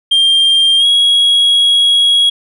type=tone with pitch glide; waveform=sine; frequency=3191 to 3315 Hz; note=G7 to G#7; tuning=+30 to -4 cents; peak=-4 dBFS; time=0.11-2.3 s; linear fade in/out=10 ms; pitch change=+66 cents; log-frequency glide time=0.78-0.85 s; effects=tanh soft clip ceiling -6 dBFS